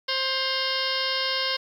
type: harmonic tone with a mistuned harmonic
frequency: 528 Hz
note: C5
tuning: 16 cents sharp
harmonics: 1 / 2 / 3 / 4 / 5 / 6 / 7 / 8 / 9 / 10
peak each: -33 / -33 / -33 / -33 / -33 / -33 / -33 / -33 / -33 / -33 dBFS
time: 0.08-1.57 s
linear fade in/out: 10 ms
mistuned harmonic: 5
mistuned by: +120 cents
effects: 9-bit